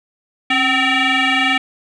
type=tone with frequency modulation; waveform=sine; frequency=246.9 Hz; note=B3; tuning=in tune; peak=-11 dBFS; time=0.5-1.58 s; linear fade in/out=5 ms; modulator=516 Hz; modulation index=5.5; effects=tanh soft clip ceiling -10 dBFS